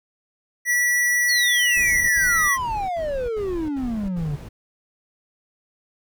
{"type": "tone", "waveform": "square", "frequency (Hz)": 1949, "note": "B6", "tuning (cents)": -23, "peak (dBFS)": -18, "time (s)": [0.65, 2.58], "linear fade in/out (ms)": 50}
{"type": "exponential sweep", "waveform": "triangle", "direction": "down", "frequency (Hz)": [4508, 138.59], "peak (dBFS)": -21, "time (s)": [1.28, 4.37], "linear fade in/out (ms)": 20}
{"type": "noise bursts", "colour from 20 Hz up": "brown", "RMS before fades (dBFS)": -35, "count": 7, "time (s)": [1.76, 4.49], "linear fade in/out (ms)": 10, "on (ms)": 330, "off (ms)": 70}
{"effects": []}